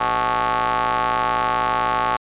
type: ring-modulated tone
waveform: sawtooth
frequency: 119.4 Hz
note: A#2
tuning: 42 cents sharp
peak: -11 dBFS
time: 0-2.17 s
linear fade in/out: 10 ms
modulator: 989 Hz
effects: resampled to 8000 Hz